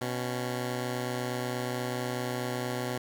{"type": "tone pair together", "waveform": "10% pulse", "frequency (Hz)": [124.48, 277.2], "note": ["B2", "C#4"], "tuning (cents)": [14, 0], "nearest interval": "octave + major second", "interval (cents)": 1386, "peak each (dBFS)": [-23, -31], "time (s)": [0.01, 2.98], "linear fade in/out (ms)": 5, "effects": []}